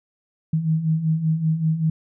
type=beating tone pair; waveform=sine; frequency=155.56 / 160.76 Hz; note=D#3 / E3; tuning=0 / -43 cents; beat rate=5.2 Hz; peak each=-25 / -19 dBFS; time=0.53-1.9 s; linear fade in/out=5 ms; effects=none